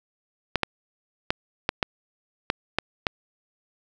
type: clicks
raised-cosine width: 0.3 ms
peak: -5 dBFS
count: 8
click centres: 0.557 / 0.633 / 1.305 / 1.691 / 1.828 / 2.501 / 2.786 / 3.068 s
effects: none